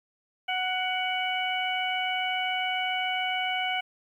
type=harmonic tone with a mistuned harmonic; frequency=740 Hz; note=F#5; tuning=in tune; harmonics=1 / 2 / 3 / 4; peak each=-30 / -35 / -31 / -32 dBFS; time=0.48-3.81 s; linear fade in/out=10 ms; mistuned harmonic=3; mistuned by=+26 cents; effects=10-bit